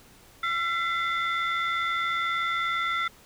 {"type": "tone cluster", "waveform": "sine", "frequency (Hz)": [1356, 2019, 2099, 3528], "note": ["E6", "B6", "C7", "A7"], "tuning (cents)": [49, 38, 5, 4], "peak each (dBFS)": [-26, -30, -34, -34], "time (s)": [0.43, 3.08], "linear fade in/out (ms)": 5, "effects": ["tanh soft clip ceiling -18 dBFS", "pink hiss -54 dBFS RMS until 3.25 s"]}